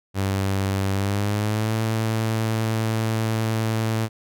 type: tone with pitch glide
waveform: sawtooth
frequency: 97.4 to 111.24 Hz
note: G2 to A2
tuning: -11 to +19 cents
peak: -17 dBFS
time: 0.14-4.09 s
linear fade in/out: 50 ms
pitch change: +230 cents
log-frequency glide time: 0.93-1.76 s
effects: none